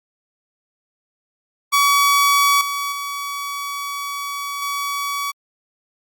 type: tone with level steps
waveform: sawtooth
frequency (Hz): 1135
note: C#6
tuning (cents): +41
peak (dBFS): -9 / -18 / -21 / -18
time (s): 1.72-5.32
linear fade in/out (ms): 20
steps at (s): 2.61 / 2.92 / 4.62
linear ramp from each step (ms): 2
effects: Opus 48 kbps